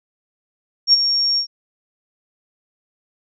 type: tone with ADSR envelope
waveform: sine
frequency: 5540 Hz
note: F8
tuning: 15 cents flat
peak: -6 dBFS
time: 0.87-1.47 s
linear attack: 62 ms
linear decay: 23 ms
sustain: -9 dB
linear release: 91 ms
effects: none